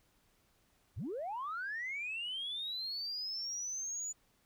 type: linear sweep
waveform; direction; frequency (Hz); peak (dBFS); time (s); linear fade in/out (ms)
sine; up; 59.7 to 6990; -36; 0.96-4.13; 20
effects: tanh soft clip ceiling -33 dBFS + pink hiss -72 dBFS RMS until 4.45 s